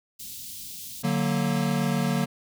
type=band-stop noise; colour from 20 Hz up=white; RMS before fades=-39 dBFS; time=0.19-1.03 s; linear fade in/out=10 ms; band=250 to 3200 Hz; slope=24 dB/octave
type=chord; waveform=square; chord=D augmented; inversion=none; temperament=equal; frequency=146.83 / 185 / 233.1 Hz; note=D3 / F#3 / A#3; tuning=0 / 0 / 0 cents; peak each=-28 dBFS; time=1.03-2.26 s; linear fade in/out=20 ms
effects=none